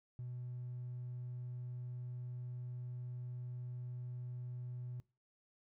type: tone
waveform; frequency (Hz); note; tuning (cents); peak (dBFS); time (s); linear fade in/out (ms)
triangle; 123.47; B2; 0; -39; 0.19-5; 0
effects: noise-tail reverb RT60 0.3 s tail -23 dB re dry + tanh soft clip ceiling -38 dBFS